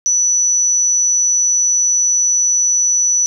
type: tone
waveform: sine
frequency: 5940 Hz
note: F#8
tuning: 6 cents sharp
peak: -11 dBFS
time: 0.06-3.26 s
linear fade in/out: 0 ms
effects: none